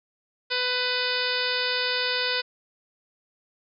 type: harmonic tone with a mistuned harmonic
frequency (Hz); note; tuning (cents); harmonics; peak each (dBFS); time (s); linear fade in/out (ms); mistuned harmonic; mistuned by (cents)
498.2; B4; +15; 1 / 2 / 3 / 4 / 5 / 6 / 7 / 8 / 9 / 10; -32 / -36 / -30 / -34 / -33 / -34 / -32 / -35 / -32 / -33; 0.5-2.42; 20; 7; +45
effects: none